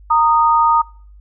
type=tone pair together; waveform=sine; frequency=925 / 1238.7 Hz; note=A#5 / D#6; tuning=-14 / -8 cents; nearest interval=perfect fourth; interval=506 cents; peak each=-13 dBFS; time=0.1-0.82 s; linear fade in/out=10 ms; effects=noise-tail reverb RT60 0.5 s tail -25 dB re dry + added 50 Hz sine -39 dBFS peak until 1.2 s